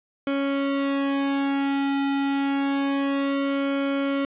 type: tone with flanger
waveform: sawtooth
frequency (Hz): 277.2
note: C#4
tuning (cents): 0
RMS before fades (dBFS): -24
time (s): 0.27-4.25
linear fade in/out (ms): 2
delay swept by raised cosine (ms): 1.1 to 1.79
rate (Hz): 0.28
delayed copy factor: -1
effects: resampled to 8000 Hz + 9-bit